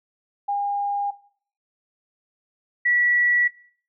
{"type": "tone pair in turn", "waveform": "sine", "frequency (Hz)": [810, 1943.3], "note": ["G#5", "B6"], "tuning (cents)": [-43, -28], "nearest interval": "octave + minor third", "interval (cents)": 1515, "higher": "second", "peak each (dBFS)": [-21, -17], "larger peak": "second", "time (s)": [[0.48, 1.11], [2.85, 3.48]], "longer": "neither", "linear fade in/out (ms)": 10, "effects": ["noise-tail reverb RT60 0.5 s tail -18 dB re dry"]}